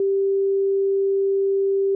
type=tone; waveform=sine; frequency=392 Hz; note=G4; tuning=in tune; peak=-17 dBFS; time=0-1.95 s; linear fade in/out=2 ms; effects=none